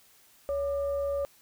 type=tone with frequency modulation; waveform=sine; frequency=562 Hz; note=C#5; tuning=24 cents sharp; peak=-27 dBFS; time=0.49-1.25 s; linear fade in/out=0 ms; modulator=632 Hz; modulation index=0.31; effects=white hiss -60 dBFS RMS until 1.41 s